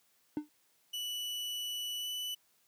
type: tone with exponential decay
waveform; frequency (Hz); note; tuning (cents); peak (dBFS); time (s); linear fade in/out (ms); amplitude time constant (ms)
triangle; 300; D4; +37; -26; 0.37-0.49; 0; 24
type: tone with pitch glide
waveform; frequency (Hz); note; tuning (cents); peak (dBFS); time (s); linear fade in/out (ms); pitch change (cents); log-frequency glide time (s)
40% pulse; 2960 to 2981; F#7 to F#7; 0 to +12; -35; 0.93-2.35; 10; +12; 1.99-2.08
effects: white hiss -71 dBFS RMS until 2.67 s + high-pass 100 Hz 12 dB/octave